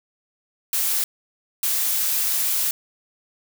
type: noise bursts at uneven times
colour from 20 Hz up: blue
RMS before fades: -22 dBFS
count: 2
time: 0.73-1.04 / 1.63-2.71 s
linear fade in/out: 2 ms
effects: none